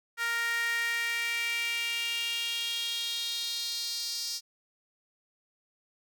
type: tone with high-pass filter sweep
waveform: sawtooth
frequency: 466.2 Hz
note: A#4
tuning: in tune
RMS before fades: -32 dBFS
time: 0.17-4.41 s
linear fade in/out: 50 ms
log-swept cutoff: 1600 to 5000 Hz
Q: 4.4
effects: none